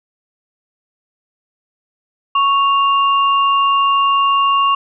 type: tone pair together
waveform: sine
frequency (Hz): 1108.8 / 2794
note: C#6 / F7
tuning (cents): 0 / 0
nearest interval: octave + major third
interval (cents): 1600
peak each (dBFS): -11 / -20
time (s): 2.35-4.75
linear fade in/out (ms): 5
effects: none